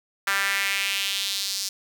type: tone with high-pass filter sweep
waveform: sawtooth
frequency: 197.1 Hz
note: G3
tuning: 10 cents sharp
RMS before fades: -26 dBFS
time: 0.27-1.69 s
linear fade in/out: 5 ms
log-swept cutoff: 1500 to 5200 Hz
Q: 2.5
effects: none